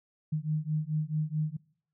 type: beating tone pair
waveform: sine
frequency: 151.8 / 156.4 Hz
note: D#3 / D#3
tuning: -42 / +9 cents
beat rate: 4.6 Hz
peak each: -31 dBFS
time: 0.32-1.57 s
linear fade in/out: 10 ms
effects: noise-tail reverb RT60 0.6 s tail -23 dB re dry